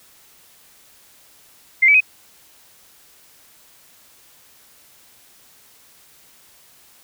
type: tone with pitch steps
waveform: sine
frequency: 2093 / 2296 / 2518 Hz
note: C7 / D7 / D#7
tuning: 0 / -40 / +20 cents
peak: -9 dBFS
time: 1.82-2.006 s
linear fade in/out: 10 ms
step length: 62 ms
effects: white hiss -51 dBFS RMS until 7.03 s